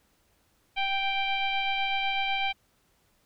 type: tone with frequency modulation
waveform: sine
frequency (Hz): 1568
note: G6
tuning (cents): 0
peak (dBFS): -25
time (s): 0.76-2.53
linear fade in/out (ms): 20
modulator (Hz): 786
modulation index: 2.1
effects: pink hiss -68 dBFS RMS until 3.25 s